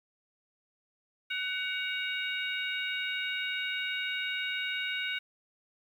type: harmonic tone with a mistuned harmonic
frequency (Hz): 749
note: F#5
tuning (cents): +21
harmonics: 2 / 3 / 4 / 5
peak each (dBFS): -36 / -35 / -37 / -40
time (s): 1.3-5.19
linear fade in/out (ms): 10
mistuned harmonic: 4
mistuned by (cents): -97
effects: 10-bit